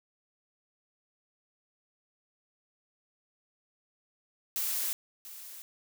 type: noise with echo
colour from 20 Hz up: blue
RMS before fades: -32 dBFS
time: 4.56-4.93 s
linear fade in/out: 0 ms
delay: 690 ms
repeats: 1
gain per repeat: -14 dB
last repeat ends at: 5.62 s
effects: none